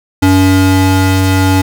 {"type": "tone pair together", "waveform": "square", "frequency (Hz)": [94.5, 284], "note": ["F#2", "C#4"], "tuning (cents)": [37, 42], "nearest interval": "octave + perfect fifth", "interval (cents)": 1905, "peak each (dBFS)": -10, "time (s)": [0.22, 1.62], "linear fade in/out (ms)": 10, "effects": []}